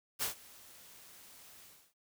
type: noise with ADSR envelope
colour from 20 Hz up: white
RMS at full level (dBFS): -33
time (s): 0.19-1.94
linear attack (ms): 33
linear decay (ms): 120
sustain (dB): -23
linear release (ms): 310
effects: none